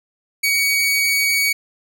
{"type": "tone", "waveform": "sawtooth", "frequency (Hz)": 2252, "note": "C#7", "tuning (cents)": 27, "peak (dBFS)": -12, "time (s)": [0.43, 1.53], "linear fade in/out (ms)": 10, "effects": []}